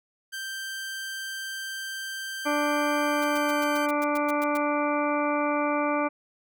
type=tone with pitch glide; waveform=sawtooth; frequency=1568 to 1546.4 Hz; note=G6 to G6; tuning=0 to -24 cents; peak=-29 dBFS; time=0.32-3.87 s; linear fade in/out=20 ms; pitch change=-24 cents; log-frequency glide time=2.98-3.56 s
type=harmonic tone; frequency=293.7 Hz; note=D4; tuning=in tune; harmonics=1 / 2 / 3 / 4 / 5 / 7 / 8; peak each=-28 / -28 / -31 / -30 / -36 / -40 / -35 dBFS; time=2.45-6.09 s; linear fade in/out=20 ms
type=noise bursts; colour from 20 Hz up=white; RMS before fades=-40 dBFS; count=11; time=3.22-4.573 s; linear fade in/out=2 ms; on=23 ms; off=110 ms
effects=none